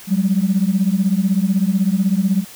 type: beating tone pair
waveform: sine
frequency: 185 / 201 Hz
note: F#3 / G3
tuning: 0 / +44 cents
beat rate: 16 Hz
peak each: -16 dBFS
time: 0.07-2.45 s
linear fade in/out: 50 ms
effects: tanh soft clip ceiling -6 dBFS + white hiss -39 dBFS RMS until 2.55 s